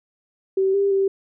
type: tone with pitch steps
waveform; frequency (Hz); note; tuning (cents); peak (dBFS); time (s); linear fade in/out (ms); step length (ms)
sine; 384.2 / 397.7 / 389.6; G4 / G4 / G4; -35 / +25 / -11; -16; 0.57-1.08; 5; 170
effects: none